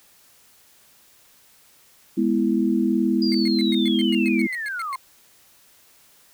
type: chord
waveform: sine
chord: E major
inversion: first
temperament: equal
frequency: 207.7 / 246.9 / 329.6 Hz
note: G#3 / B3 / E4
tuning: 0 / 0 / 0 cents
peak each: -22 dBFS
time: 2.17-4.47 s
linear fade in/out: 10 ms
type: linear sweep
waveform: sine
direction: down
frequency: 4889 to 1023 Hz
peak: -26 dBFS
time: 3.22-4.96 s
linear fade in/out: 2 ms
type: tone bursts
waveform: 35% pulse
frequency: 2128 Hz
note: C7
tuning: 29 cents sharp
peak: -30 dBFS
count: 13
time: 3.32-4.952 s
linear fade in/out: 0 ms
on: 24 ms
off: 110 ms
effects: white hiss -55 dBFS RMS until 6.33 s